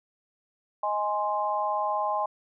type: chord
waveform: sine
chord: Ab major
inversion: second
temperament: equal with one note detuned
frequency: 625.1 / 830.6 / 1046.5 Hz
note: Eb5 / Ab5 / C6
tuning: +8 / 0 / 0 cents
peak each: -31 / -28 / -29 dBFS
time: 0.83-2.26 s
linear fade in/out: 5 ms
effects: none